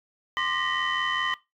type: tone cluster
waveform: sine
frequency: 1049 / 1194 / 1866 / 1951 / 3050 Hz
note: C6 / D6 / A#6 / B6 / G7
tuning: +4 / +28 / +1 / -22 / -48 cents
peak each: -30 dBFS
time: 0.37-1.34 s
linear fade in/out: 0 ms
effects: noise-tail reverb RT60 0.2 s tail -18 dB re dry + tanh soft clip ceiling -18 dBFS